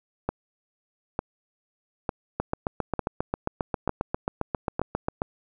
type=two click trains; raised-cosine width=1 ms; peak=-11 / -11 dBFS; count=22 / 6; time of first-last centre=2.4-5.219 / 0.29-4.795 s; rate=7.45 / 1.11 Hz; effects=none